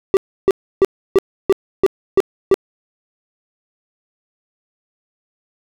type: tone bursts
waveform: triangle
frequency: 387.6 Hz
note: G4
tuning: 20 cents flat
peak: -5 dBFS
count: 8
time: 0.14-2.542 s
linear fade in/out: 0 ms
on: 29 ms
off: 310 ms
effects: none